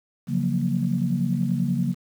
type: chord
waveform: sine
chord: Gb major seventh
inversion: second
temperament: equal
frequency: 138.59 / 174.61 / 185 / 233.1 Hz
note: Db3 / F3 / Gb3 / Bb3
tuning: 0 / 0 / 0 / 0 cents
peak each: -26 dBFS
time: 0.27-1.95 s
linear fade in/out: 50 ms
effects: tanh soft clip ceiling -10 dBFS + 8-bit